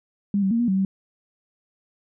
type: tone with pitch steps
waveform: sine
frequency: 201.3 / 192.4 / 231.3 / 239.6 / 190.8 / 192.4 Hz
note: G3 / G3 / A#3 / A#3 / G3 / G3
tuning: +46 / -32 / -13 / +48 / -47 / -32 cents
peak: -18 dBFS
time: 0.34-0.85 s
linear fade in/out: 2 ms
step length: 85 ms
effects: none